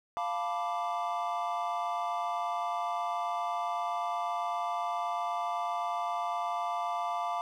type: chord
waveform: triangle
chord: B half-diminished seventh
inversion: second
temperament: equal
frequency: 698.5 / 880 / 987.8 / 1174.7 Hz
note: F5 / A5 / B5 / D6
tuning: 0 / 0 / 0 / 0 cents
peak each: -32 / -36 / -36 / -34 dBFS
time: 0.17-7.41 s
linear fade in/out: 0 ms
effects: none